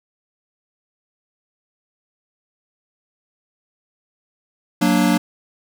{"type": "chord", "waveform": "square", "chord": "Gb augmented", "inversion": "none", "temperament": "equal", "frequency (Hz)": [185, 233.1, 293.7], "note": ["Gb3", "Bb3", "D4"], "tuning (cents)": [0, 0, 0], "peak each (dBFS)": -19, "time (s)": [4.81, 5.18], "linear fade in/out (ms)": 10, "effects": []}